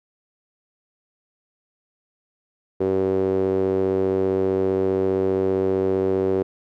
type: tone with band-pass filter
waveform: sawtooth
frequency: 95.2 Hz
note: F#2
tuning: 50 cents sharp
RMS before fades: -21 dBFS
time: 2.8-6.43 s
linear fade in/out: 10 ms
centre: 410 Hz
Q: 4.7
effects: none